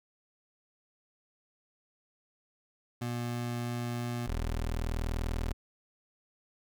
25% pulse tone pair in turn, 120.2 / 40.36 Hz, B2 / E1, -46 / -36 cents, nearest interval octave + perfect fifth, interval 1890 cents, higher first, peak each -29 / -27 dBFS, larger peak second, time 3.01-4.27 / 4.27-5.53 s, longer neither, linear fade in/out 10 ms, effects none

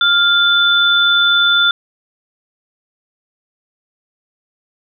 sine tone pair together, 1400 / 3516 Hz, F6 / A7, +4 / -2 cents, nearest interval octave + major third, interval 1594 cents, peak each -12 dBFS, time 0.01-1.71 s, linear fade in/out 2 ms, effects none

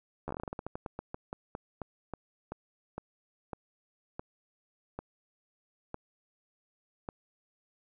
slowing click train, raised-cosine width 1 ms, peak -23 dBFS, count 27, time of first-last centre 0.28-7.089 s, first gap 12 ms, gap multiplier 1.2, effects none

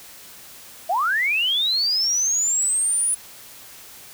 sine linear sweep, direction up, 640 to 9956 Hz, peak -18 dBFS, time 0.89-3.15 s, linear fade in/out 10 ms, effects white hiss -43 dBFS RMS until 4.13 s

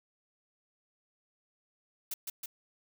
blue noise with echo, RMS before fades -36 dBFS, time 2.11-2.14 s, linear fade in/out 5 ms, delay 160 ms, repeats 2, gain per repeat -2 dB, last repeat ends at 2.46 s, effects none

